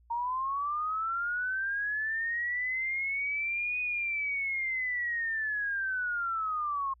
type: linear two-way sweep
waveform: sine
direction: up then down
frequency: 924 to 2489 to 1067 Hz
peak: -29 dBFS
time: 0.1-6.94 s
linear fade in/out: 10 ms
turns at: 3.8 s
effects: added 59 Hz sine -59 dBFS peak until 7 s